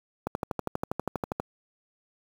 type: click train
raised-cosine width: 1 ms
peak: -14 dBFS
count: 15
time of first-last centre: 0.27-1.399 s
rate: 12.4 Hz
effects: high-pass 80 Hz 12 dB/octave + 7-bit